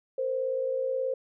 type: tone pair together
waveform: sine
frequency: 464.7 / 523.3 Hz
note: A#4 / C5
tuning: -5 / 0 cents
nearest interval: major second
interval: 205 cents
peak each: -34 / -27 dBFS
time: 0.18-1.14 s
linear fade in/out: 5 ms
effects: none